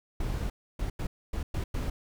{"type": "noise bursts at uneven times", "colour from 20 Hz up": "brown", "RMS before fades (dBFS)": -31, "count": 6, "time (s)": [[0.2, 0.5], [0.79, 0.9], [0.99, 1.07], [1.33, 1.43], [1.54, 1.64], [1.74, 1.9]], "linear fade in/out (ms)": 5, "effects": []}